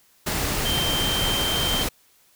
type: tone in noise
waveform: sine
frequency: 3136 Hz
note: G7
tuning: in tune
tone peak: -24 dBFS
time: 0.65-1.84 s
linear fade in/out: 10 ms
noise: pink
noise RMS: -25 dBFS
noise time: 0.26-1.89 s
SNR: -2 dB
effects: white hiss -59 dBFS RMS until 2.35 s